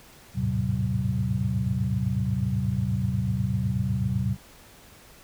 sine tone cluster, 78.5 / 101 / 109.1 / 128.7 / 188.4 Hz, D#2 / G#2 / A2 / C3 / F#3, +16 / -48 / -14 / -28 / +32 cents, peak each -33 / -33 / -29 / -27 / -29 dBFS, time 0.34-4.37 s, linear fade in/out 50 ms, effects pink hiss -51 dBFS RMS until 5.23 s

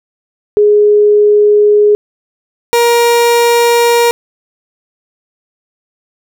sine / 30% pulse tone pair in turn, 416.7 / 472.4 Hz, G#4 / A#4, +6 / +23 cents, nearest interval major second, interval 217 cents, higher second, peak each -4 dBFS, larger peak neither, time 0.57-1.95 / 2.73-4.11 s, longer neither, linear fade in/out 0 ms, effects none

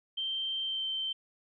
sine tone with pitch glide, 3136 to 3111 Hz, G7 to G7, 0 to -14 cents, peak -31 dBFS, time 0.17-1.13 s, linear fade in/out 10 ms, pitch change -14 cents, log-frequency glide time 0.63-0.85 s, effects none

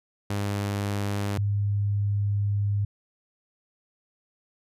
sawtooth / sine tone pair in turn, 101.2 / 101.73 Hz, G#2 / G#2, -44 / -35 cents, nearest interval unison, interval 9 cents, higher second, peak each -22 / -22 dBFS, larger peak neither, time 0.3-1.38 / 1.38-2.85 s, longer second, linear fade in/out 5 ms, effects resampled to 32000 Hz

